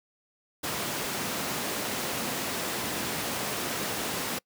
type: high-pass noise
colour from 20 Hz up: pink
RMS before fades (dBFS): -32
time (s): 0.63-4.39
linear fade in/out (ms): 10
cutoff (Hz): 180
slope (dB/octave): 12
effects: noise-tail reverb RT60 0.1 s tail -26 dB re dry